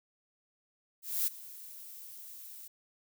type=noise with ADSR envelope; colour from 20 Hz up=violet; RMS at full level=-29 dBFS; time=1.02-2.68 s; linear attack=250 ms; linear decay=15 ms; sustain=-19 dB; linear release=8 ms; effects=none